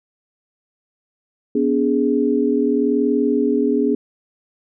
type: chord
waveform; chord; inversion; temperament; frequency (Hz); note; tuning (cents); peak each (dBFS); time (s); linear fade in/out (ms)
sine; G# diminished; first; equal with one note detuned; 246.9 / 287.8 / 415.3; B3 / D4 / G#4; 0 / -35 / 0; -19; 1.55-3.95; 5
effects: none